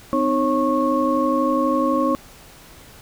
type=tone cluster; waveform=sine; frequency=256.4 / 308.4 / 545 / 1096 Hz; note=C4 / D#4 / C#5 / C#6; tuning=-35 / -15 / -29 / -20 cents; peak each=-22 dBFS; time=0.13-2.15 s; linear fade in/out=0 ms; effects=pink hiss -45 dBFS RMS until 3.01 s